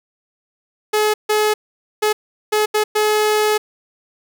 sawtooth tone bursts at uneven times, 425.5 Hz, G#4, 42 cents sharp, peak -10 dBFS, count 6, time 0.93-1.14 / 1.29-1.54 / 2.02-2.13 / 2.52-2.66 / 2.74-2.84 / 2.95-3.58 s, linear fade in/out 10 ms, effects none

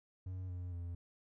triangle tone with pitch steps, 92.5 / 89.45 / 86.51 Hz, F#2 / F2 / F2, 0 / +42 / -16 cents, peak -38 dBFS, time 0.26-0.95 s, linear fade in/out 5 ms, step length 230 ms, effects none

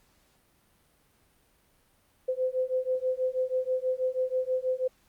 sine beating tone pair, 510 / 516.2 Hz, C5 / C5, -44 / -23 cents, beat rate 6.2 Hz, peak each -29 dBFS, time 2.28-4.88 s, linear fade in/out 10 ms, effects pink hiss -66 dBFS RMS until 5.08 s + Opus 48 kbps

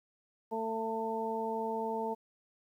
harmonic tone, 223.6 Hz, A3, 28 cents sharp, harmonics 1 / 2 / 3 / 4, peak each -40 / -36 / -41 / -36 dBFS, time 0.51-2.15 s, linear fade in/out 20 ms, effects 11-bit

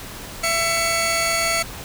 15% pulse tone pair together, 668 / 2235 Hz, E5 / C#7, +23 / +14 cents, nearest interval octave + major sixth, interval 2091 cents, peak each -15 dBFS, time 0.43-1.63 s, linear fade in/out 10 ms, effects pink hiss -35 dBFS RMS until 1.84 s

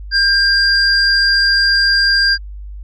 sine tone pair together, 1596 / 4783 Hz, G6 / D8, +31 / +31 cents, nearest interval octave + perfect fifth, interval 1900 cents, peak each -12 dBFS, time 0.11-2.38 s, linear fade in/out 50 ms, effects tanh soft clip ceiling -2 dBFS + added 50 Hz sine -27 dBFS peak until 2.83 s

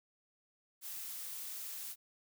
blue noise, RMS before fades -44 dBFS, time 0.81-1.96 s, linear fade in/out 50 ms, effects none

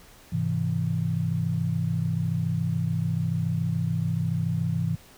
sine chord, Ab augmented, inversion none, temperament equal, 103.83 / 130.81 / 164.81 Hz, Ab2 / C3 / E3, 0 / 0 / 0 cents, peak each -29 / -29 / -26 dBFS, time 0.32-4.96 s, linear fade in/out 10 ms, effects pink hiss -52 dBFS RMS until 5.17 s

